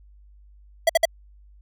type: tone bursts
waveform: square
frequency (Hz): 659.3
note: E5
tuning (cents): 0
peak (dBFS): -14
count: 3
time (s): 0.87-1.054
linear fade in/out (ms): 5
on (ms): 24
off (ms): 56
effects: added 50 Hz sine -48 dBFS peak until 1.61 s